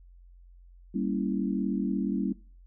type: chord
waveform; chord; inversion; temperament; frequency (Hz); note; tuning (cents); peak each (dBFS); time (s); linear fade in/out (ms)
sine; G diminished seventh; none; equal; 196 / 233.1 / 277.2 / 329.6; G3 / Bb3 / Db4 / Fb4; 0 / 0 / 0 / 0; -30 / -32 / -32 / -35; 0.94-2.33; 10
effects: noise-tail reverb RT60 0.4 s tail -22 dB re dry + added 44 Hz sine -50 dBFS peak until 2.66 s